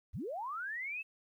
sine linear sweep, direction up, 40.09 to 2665 Hz, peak -37 dBFS, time 0.13-1.03 s, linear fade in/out 20 ms, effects 12-bit

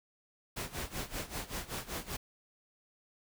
pink noise with tremolo, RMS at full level -37 dBFS, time 0.56-2.17 s, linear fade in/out 10 ms, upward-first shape sine, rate 5.2 Hz, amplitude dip 85%, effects none

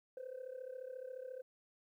sine tone with amplitude modulation, 513 Hz, C5, 34 cents flat, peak -39 dBFS, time 0.17-1.42 s, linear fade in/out 2 ms, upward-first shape sine, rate 34.3 Hz, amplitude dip 85%, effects tanh soft clip ceiling -40 dBFS + 13-bit

